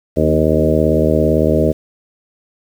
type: harmonic tone with a mistuned harmonic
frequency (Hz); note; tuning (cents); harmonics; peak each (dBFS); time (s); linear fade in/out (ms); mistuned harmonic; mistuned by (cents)
77.78; D#2; 0; 1 / 2 / 3 / 4 / 5 / 6 / 7 / 8; -19 / -19 / -19 / -19 / -19 / -19 / -19 / -19; 0.16-1.73; 20; 3; +23
effects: 7-bit